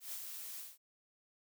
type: noise with ADSR envelope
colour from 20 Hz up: blue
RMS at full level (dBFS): -42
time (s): 0-0.78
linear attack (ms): 120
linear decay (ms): 71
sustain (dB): -4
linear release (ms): 190
effects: none